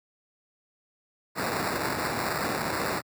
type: noise with sample-and-hold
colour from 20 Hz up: white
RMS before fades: -29 dBFS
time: 1.35-3.02 s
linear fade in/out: 50 ms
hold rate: 3150 Hz
effects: high-pass 100 Hz 12 dB/octave